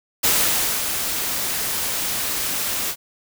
white noise with ADSR envelope, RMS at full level -17 dBFS, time 0.23-2.96 s, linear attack 14 ms, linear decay 570 ms, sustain -7 dB, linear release 66 ms, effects none

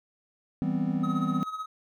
triangle chord, C major seventh, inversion first, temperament equal, 164.81 / 196 / 246.9 / 261.6 Hz, E3 / G3 / B3 / C4, 0 / 0 / 0 / 0 cents, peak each -29 dBFS, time 0.62-1.43 s, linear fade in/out 0 ms
triangle tone with tremolo, 1271 Hz, D#6, 36 cents sharp, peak -28 dBFS, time 1.03-1.66 s, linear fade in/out 10 ms, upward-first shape sine, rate 16 Hz, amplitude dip 65%
effects none

